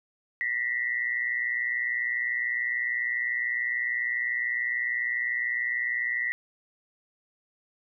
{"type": "tone with amplitude modulation", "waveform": "sine", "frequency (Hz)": 1947, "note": "B6", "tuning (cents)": -25, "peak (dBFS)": -22, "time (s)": [0.41, 6.32], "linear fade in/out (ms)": 0, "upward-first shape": "sine", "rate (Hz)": 120, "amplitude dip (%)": 85, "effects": []}